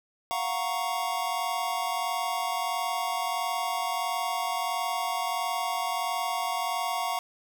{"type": "chord", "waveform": "square", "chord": "Gb major seventh", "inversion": "third", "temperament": "equal", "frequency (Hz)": [698.5, 740, 932.3, 1108.7], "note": ["F5", "Gb5", "Bb5", "Db6"], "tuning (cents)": [0, 0, 0, 0], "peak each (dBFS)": -34, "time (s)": [0.31, 7.19], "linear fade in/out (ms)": 0, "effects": []}